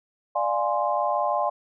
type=chord; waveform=sine; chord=D half-diminished seventh; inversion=none; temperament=equal with one note detuned; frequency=592.4 / 698.5 / 830.6 / 1046.5 Hz; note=D5 / F5 / Ab5 / C6; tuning=+15 / 0 / 0 / 0 cents; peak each=-27 dBFS; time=0.35-1.5 s; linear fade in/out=10 ms; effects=none